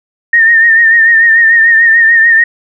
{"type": "tone with vibrato", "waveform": "sine", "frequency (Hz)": 1829, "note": "A#6", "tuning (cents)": -33, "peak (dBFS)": -3, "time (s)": [0.33, 2.44], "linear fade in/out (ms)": 5, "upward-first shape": "sine", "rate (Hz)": 6.8, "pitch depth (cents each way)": 47, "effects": []}